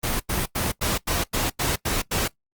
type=noise bursts; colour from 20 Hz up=pink; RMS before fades=-24 dBFS; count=9; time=0.03-2.28 s; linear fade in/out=10 ms; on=170 ms; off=90 ms; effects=noise-tail reverb RT60 0.1 s tail -19 dB re dry + Opus 24 kbps